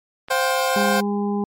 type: clicks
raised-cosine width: 0.3 ms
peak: -20 dBFS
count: 2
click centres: 0.285 / 0.323 s
type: chord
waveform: 25% pulse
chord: C suspended fourth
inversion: none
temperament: equal with one note detuned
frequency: 523.3 / 712.3 / 784 Hz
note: C5 / F5 / G5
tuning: 0 / +34 / 0 cents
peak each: -17 / -20 / -21 dBFS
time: 0.3-1.01 s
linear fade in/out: 10 ms
type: harmonic tone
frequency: 203.7 Hz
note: G#3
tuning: 33 cents flat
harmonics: 1 / 2 / 4 / 5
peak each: -21 / -26 / -30 / -36 dBFS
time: 0.76-1.44 s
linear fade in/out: 2 ms
effects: MP3 64 kbps

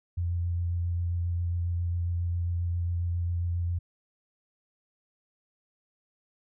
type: tone with vibrato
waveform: sine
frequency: 86.6 Hz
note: F2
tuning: 14 cents flat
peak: -26 dBFS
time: 0.17-3.79 s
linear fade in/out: 10 ms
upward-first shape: sine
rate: 7.4 Hz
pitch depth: 15 cents each way
effects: none

